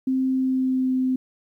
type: tone with pitch glide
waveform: sine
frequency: 261.6 to 258.1 Hz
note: C4 to C4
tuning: 0 to -23 cents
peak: -19 dBFS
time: 0.07-1.16 s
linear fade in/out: 5 ms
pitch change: -23 cents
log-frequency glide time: 0.31-0.94 s
effects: 10-bit